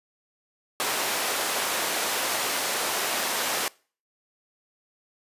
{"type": "high-pass noise", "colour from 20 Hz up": "pink", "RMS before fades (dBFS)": -27, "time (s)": [0.8, 3.68], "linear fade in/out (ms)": 0, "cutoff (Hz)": 500, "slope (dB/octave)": 12, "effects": ["noise-tail reverb RT60 0.4 s tail -24 dB re dry", "resampled to 32000 Hz"]}